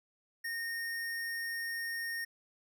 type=tone; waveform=square; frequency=1844 Hz; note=A#6; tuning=19 cents flat; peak=-36 dBFS; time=0.44-2.25 s; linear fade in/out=10 ms; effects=none